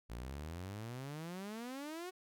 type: exponential sweep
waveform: sawtooth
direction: up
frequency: 55 to 376 Hz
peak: -39 dBFS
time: 0.09-2.11 s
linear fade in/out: 20 ms
effects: none